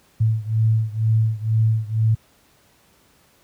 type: beating tone pair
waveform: sine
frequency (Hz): 110 / 112.1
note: A2 / A2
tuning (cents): 0 / +33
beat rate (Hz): 2.1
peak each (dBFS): -18 / -20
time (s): 0.2-2.15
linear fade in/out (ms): 10
effects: pink hiss -57 dBFS RMS until 3.43 s + high-pass 60 Hz 12 dB/octave